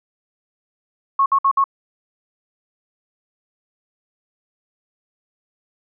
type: tone bursts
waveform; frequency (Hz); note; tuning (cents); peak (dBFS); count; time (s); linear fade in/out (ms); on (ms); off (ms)
sine; 1096; C#6; -20; -12; 4; 1.19-1.641; 5; 70; 57
effects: none